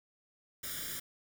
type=noise with comb filter; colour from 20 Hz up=white; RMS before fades=-40 dBFS; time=0.63-1 s; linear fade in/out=10 ms; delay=0.57 ms; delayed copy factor=+0.85; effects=none